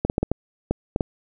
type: clicks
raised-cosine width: 2 ms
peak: -7 dBFS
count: 8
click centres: 0.05 / 0.099 / 0.181 / 0.23 / 0.316 / 0.71 / 0.961 / 1.008 s
effects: none